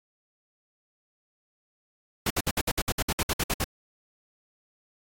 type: noise bursts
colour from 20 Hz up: pink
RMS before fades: -26 dBFS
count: 14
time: 2.26-3.643 s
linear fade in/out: 5 ms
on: 44 ms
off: 59 ms
effects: AAC 64 kbps